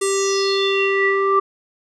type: tone with low-pass filter sweep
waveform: square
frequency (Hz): 392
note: G4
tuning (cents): 0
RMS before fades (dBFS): -18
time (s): 0.01-1.4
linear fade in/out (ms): 10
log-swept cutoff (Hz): 8900 to 1200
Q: 6.3
effects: none